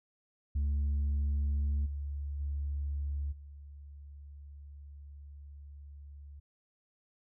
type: tone with level steps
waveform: sine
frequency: 71.5 Hz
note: D2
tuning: 46 cents flat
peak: -25 / -34 / -31 / -46 dBFS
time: 0.55-6.4 s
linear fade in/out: 10 ms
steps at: 1.85 / 2.39 / 3.31 s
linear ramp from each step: 20 ms
effects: tanh soft clip ceiling -27 dBFS